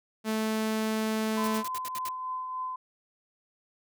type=tone; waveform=sawtooth; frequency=218.8 Hz; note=A3; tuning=9 cents flat; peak=-23 dBFS; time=0.24-1.64 s; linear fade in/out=50 ms
type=tone with tremolo; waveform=sine; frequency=1023 Hz; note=C6; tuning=39 cents flat; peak=-30 dBFS; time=1.37-2.76 s; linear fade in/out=5 ms; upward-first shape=triangle; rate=3.4 Hz; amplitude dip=40%
type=noise bursts; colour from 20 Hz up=white; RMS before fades=-39 dBFS; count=7; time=1.44-2.087 s; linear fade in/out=0 ms; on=35 ms; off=67 ms
effects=none